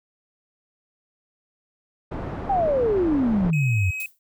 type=low-pass noise; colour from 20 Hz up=pink; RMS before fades=-31 dBFS; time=2.11-3.51 s; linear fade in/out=10 ms; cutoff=1000 Hz; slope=12 dB/octave
type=exponential sweep; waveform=sine; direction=down; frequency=821 to 87.31 Hz; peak=-18 dBFS; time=2.49-3.91 s; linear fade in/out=10 ms
type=tone; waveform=triangle; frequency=2543 Hz; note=D#7; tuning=37 cents sharp; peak=-26 dBFS; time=3.53-4.06 s; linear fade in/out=2 ms
type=noise with exponential decay; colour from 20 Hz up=violet; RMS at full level=-32 dBFS; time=4-4.19 s; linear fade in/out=2 ms; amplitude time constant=40 ms
effects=none